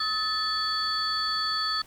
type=tone cluster; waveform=sine; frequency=1275 / 1753 / 3410 / 4480 Hz; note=D#6 / A6 / G#7 / C#8; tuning=+42 / -7 / +45 / +18 cents; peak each=-29 / -34 / -36 / -27 dBFS; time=0-1.82 s; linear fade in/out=5 ms; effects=tanh soft clip ceiling -17 dBFS + pink hiss -54 dBFS RMS until 1.86 s